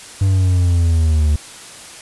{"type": "linear sweep", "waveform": "triangle", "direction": "down", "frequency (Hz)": [98, 73.42], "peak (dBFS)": -9, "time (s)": [0.21, 1.36], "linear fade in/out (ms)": 5, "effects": ["white hiss -36 dBFS RMS until 2.01 s", "resampled to 24000 Hz"]}